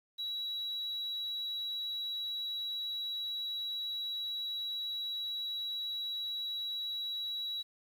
sine tone, 3897 Hz, B7, 24 cents flat, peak -33 dBFS, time 0.18-7.63 s, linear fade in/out 20 ms, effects tanh soft clip ceiling -33 dBFS + 10-bit

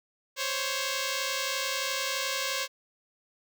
5% pulse tone pair together, 523.3 / 554.8 Hz, C5 / C#5, 0 / +1 cents, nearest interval minor second, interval 101 cents, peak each -20 dBFS, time 0.36-2.68 s, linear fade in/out 50 ms, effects none

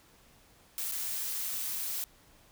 blue noise with dropouts, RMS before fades -35 dBFS, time 0.78-2.04 s, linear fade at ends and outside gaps 0 ms, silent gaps 0.914-0.921 s, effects pink hiss -61 dBFS RMS until 2.51 s

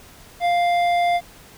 sine tone with hard clipping, 698.5 Hz, F5, in tune, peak -18 dBFS, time 0.4-1.21 s, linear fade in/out 50 ms, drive 10 dB, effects pink hiss -46 dBFS RMS until 1.57 s

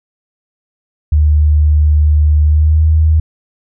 sine tone with pitch glide, 75.4 to 78.56 Hz, D2 to D#2, +46 to +17 cents, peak -6 dBFS, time 1.12-3.2 s, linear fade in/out 5 ms, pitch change +71 cents, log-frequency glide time 2.44-2.83 s, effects none

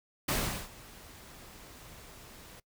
pink noise with ADSR envelope, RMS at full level -29 dBFS, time 0.28-2.6 s, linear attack 9 ms, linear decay 390 ms, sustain -22 dB, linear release 5 ms, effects noise-tail reverb RT60 0.1 s tail -22 dB re dry

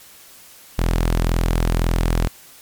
sawtooth tone, 41.89 Hz, E1, 29 cents sharp, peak -12 dBFS, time 0.78-2.28 s, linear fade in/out 10 ms, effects white hiss -45 dBFS RMS until 2.61 s + MP3 96 kbps

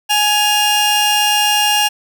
sawtooth tone pair together, 836 / 2809 Hz, G#5 / F7, +11 / +9 cents, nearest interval octave + major sixth, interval 2098 cents, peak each -11 dBFS, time 0.09-1.89 s, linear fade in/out 20 ms, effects none

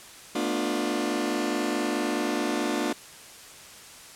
sawtooth chord, B half-diminished seventh, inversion third, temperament just, 222.2 / 246.9 / 296.3 / 355.6 Hz, A3 / B3 / D4 / F4, +17 / 0 / +15 / +31 cents, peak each -29 / -28 / -25 / -27 dBFS, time 0.35-2.93 s, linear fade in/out 5 ms, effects white hiss -46 dBFS RMS until 4.15 s + low-pass 10000 Hz 12 dB/octave

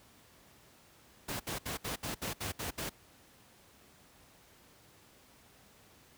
pink noise bursts, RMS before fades -37 dBFS, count 9, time 1.28-2.896 s, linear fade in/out 10 ms, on 120 ms, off 67 ms, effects pink hiss -61 dBFS RMS until 6.17 s + high-pass 60 Hz 12 dB/octave

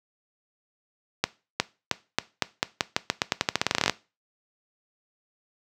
accelerating click train, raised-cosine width 0.2 ms, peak -3 dBFS, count 24, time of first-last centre 1.24-3.897 s, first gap 360 ms, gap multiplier 0.87, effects noise-tail reverb RT60 0.3 s tail -19 dB re dry + high-pass 100 Hz 12 dB/octave

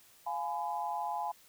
sine chord, F diminished, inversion none, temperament just, 698.5 / 838.1 / 1005.8 Hz, F5 / Ab5 / Cb6, 0 / +16 / +31 cents, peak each -39 / -35 / -39 dBFS, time 0.26-1.32 s, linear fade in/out 10 ms, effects white hiss -61 dBFS RMS until 1.48 s

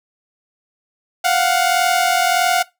sawtooth tone pair together, 700 / 741.6 Hz, F5 / F#5, +4 / +4 cents, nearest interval minor second, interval 100 cents, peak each -13 dBFS, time 1.24-2.63 s, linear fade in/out 10 ms, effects noise-tail reverb RT60 0.2 s tail -20 dB re dry

